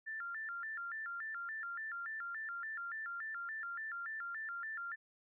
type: tone with vibrato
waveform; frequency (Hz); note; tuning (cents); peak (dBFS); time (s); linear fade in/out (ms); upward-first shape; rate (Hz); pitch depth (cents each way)
sine; 1568; G6; 0; -40; 0.06-4.96; 20; square; 3.5; 210
effects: none